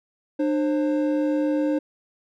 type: tone pair together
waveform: triangle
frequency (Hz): 300.7 / 531.8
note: D4 / C5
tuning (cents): +41 / +28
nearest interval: minor seventh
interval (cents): 987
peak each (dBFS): -19 / -24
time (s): 0.39-1.79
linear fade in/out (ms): 10
effects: none